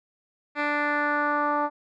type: tone with low-pass filter sweep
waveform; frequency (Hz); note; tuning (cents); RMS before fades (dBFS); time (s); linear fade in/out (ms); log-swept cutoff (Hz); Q
10% pulse; 293.7; D4; 0; -25; 0.55-1.7; 50; 2500 to 1000; 2.5
effects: none